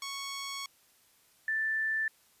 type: tone pair in turn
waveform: 10% pulse / sine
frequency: 1108 / 1765.5 Hz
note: C#6 / A6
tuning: -1 / +5 cents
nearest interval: minor sixth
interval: 806 cents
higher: second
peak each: -28 dBFS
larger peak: neither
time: 0.02-0.66 / 1.48-2.08 s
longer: first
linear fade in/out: 2 ms
effects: white hiss -65 dBFS RMS until 2.4 s + resampled to 32000 Hz